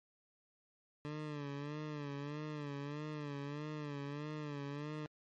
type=tone with vibrato; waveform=20% pulse; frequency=146.83 Hz; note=D3; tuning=in tune; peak=-36 dBFS; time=1.05-5.06 s; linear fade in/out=0 ms; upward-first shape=sine; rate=1.6 Hz; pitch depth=70 cents each way; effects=low-pass 4000 Hz 12 dB/octave + MP3 48 kbps